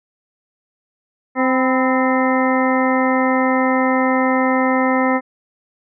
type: harmonic tone with a mistuned harmonic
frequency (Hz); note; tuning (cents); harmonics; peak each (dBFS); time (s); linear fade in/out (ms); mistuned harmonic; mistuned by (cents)
260; C4; -11; 1 / 2 / 3 / 4 / 5 / 7 / 8; -17 / -20 / -22 / -23 / -24 / -25 / -26; 1.35-5.21; 50; 4; -57
effects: none